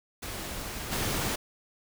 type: noise with level steps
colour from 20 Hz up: pink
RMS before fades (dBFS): -37 / -30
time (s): 0.22-1.36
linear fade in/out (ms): 10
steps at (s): 0.91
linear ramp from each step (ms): 20
effects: none